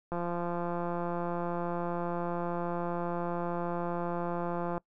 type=click train; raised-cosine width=1 ms; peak=-21 dBFS; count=807; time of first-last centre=0.12-4.779 s; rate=173 Hz; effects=noise-tail reverb RT60 0.1 s tail -24 dB re dry